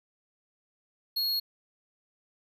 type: tone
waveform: square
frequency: 4309 Hz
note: C#8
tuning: 50 cents flat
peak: -27 dBFS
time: 1.16-1.4 s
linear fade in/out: 10 ms
effects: none